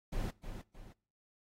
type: noise with echo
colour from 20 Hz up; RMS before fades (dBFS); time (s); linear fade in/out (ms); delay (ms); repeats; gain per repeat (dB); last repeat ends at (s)
brown; -36; 0.12-0.31; 10; 310; 2; -8; 0.93
effects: noise-tail reverb RT60 0.5 s tail -24 dB re dry + AAC 48 kbps